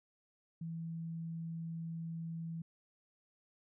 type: tone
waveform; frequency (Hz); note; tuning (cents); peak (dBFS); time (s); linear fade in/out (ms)
sine; 164.81; E3; 0; -39; 0.61-2.62; 5
effects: none